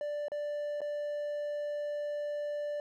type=tone with dropouts; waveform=triangle; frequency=588 Hz; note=D5; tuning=2 cents sharp; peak=-31 dBFS; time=0.01-2.8 s; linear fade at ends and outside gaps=1 ms; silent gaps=0.283-0.318 / 0.806-0.816 s; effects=none

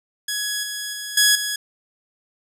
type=tone with level steps; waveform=10% pulse; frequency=1675 Hz; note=G#6; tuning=14 cents sharp; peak=-14 / -18 / -20 / -4 / -14 dBFS; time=0.28-1.56 s; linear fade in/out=5 ms; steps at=0.63 / 0.93 / 1.17 / 1.35 s; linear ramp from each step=5 ms; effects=none

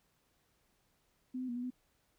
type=tone with pitch steps; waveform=sine; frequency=254.3 / 256.1 / 239.7 / 245.3 / 251.4 Hz; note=C4 / C4 / A#3 / B3 / B3; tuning=-49 / -37 / +48 / -12 / +31 cents; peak=-36 dBFS; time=1.34-1.705 s; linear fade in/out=10 ms; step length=73 ms; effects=pink hiss -75 dBFS RMS until 2.18 s

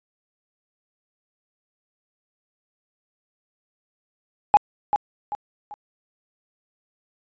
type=tone with echo; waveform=sine; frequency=830.6 Hz; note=G#5; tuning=in tune; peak=-7 dBFS; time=4.54-4.57 s; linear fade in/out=0 ms; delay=390 ms; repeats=3; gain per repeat=-9 dB; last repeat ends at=5.74 s; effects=tanh soft clip ceiling -5 dBFS + resampled to 16000 Hz

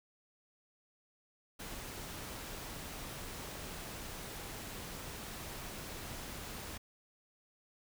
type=noise; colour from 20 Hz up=pink; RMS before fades=-45 dBFS; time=1.59-6.78 s; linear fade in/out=10 ms; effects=none

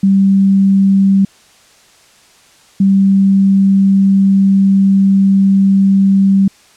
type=tone pair in turn; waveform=sine; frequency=194.9 / 194.9 Hz; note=G3 / G3; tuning=-10 / -10 cents; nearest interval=unison; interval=0 cents; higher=neither; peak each=-6 dBFS; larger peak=neither; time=0.03-1.25 / 2.8-6.48 s; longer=second; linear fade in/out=5 ms; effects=white hiss -46 dBFS RMS until 6.76 s + low-pass 8000 Hz 12 dB/octave

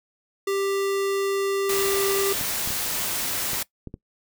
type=tone; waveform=square; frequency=393.9 Hz; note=G4; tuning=8 cents sharp; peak=-23 dBFS; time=0.47-2.33 s; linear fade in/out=5 ms
type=noise; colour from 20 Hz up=white; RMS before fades=-27 dBFS; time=1.69-3.63 s; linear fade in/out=5 ms
type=clicks; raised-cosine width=3 ms; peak=-22 dBFS; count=6; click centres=2.412 / 2.675 / 2.705 / 3.533 / 3.873 / 3.941 s
effects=noise-tail reverb RT60 0.1 s tail -20 dB re dry

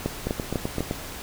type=two click trains; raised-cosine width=2 ms; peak=-13 / -11 dBFS; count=6 / 4; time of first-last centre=0.27-0.911 / 0.06-0.806 s; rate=7.8 / 4.02 Hz; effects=pink hiss -37 dBFS RMS until 1.22 s

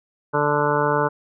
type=harmonic tone; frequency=147 Hz; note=D3; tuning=2 cents sharp; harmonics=1 / 2 / 3 / 4 / 6 / 7 / 8 / 9 / 10; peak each=-27 / -29 / -23 / -25 / -24 / -26 / -29 / -29 / -27 dBFS; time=0.33-1.09 s; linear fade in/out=20 ms; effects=none

